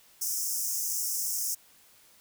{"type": "high-pass noise", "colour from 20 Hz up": "pink", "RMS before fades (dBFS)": -31, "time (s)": [0.21, 1.55], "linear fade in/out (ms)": 10, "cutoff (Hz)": 5300, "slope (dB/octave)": 96, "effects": ["white hiss -59 dBFS RMS until 2.2 s"]}